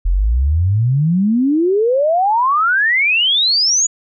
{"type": "exponential sweep", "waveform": "sine", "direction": "up", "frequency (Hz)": [40.65, 6960], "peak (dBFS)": -11, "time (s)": [0.05, 3.87], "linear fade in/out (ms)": 10, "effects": []}